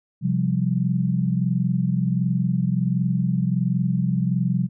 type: chord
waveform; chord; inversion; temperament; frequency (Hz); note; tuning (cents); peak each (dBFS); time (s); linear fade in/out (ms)
sine; C suspended fourth; none; equal; 130.81 / 174.61 / 196; C3 / F3 / G3; 0 / 0 / 0; -23 / -22 / -25; 0.21-4.69; 50
effects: none